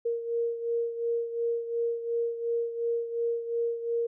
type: beating tone pair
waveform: sine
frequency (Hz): 466.2 / 469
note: A#4 / A#4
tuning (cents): 0 / +11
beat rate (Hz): 2.8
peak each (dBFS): -28 / -34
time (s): 0.05-4.07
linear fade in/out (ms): 10
effects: none